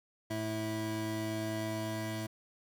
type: tone pair together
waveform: 25% pulse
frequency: 109.06 / 326.8 Hz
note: A2 / E4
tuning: -15 / -15 cents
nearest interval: octave + perfect fifth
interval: 1900 cents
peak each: -34 / -33 dBFS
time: 0.3-2.27 s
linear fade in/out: 10 ms
effects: none